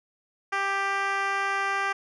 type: tone with band-pass filter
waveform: 10% pulse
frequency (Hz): 393.9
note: G4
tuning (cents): +8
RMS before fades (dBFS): -27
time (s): 0.52-1.93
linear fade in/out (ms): 10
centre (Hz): 1400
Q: 0.91
effects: resampled to 24000 Hz